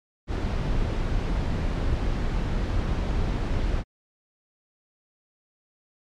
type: noise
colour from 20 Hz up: brown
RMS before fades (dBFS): -25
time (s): 0.27-3.84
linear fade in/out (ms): 50
effects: low-pass 5000 Hz 12 dB/octave + MP3 96 kbps